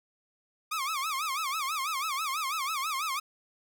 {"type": "tone with vibrato", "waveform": "sawtooth", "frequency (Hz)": 1174.7, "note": "D6", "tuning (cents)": 0, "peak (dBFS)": -26, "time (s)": [0.71, 3.2], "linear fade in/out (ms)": 10, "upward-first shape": "sine", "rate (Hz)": 6.1, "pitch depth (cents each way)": 190, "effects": []}